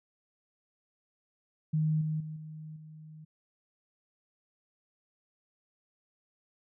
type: tone with level steps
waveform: sine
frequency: 155.56 Hz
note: D#3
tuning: in tune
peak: -25 / -29 / -37 / -41 / -46 dBFS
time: 1.73-3.25 s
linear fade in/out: 10 ms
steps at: 2.01 / 2.2 / 2.36 / 2.76 s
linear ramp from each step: 5 ms
effects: none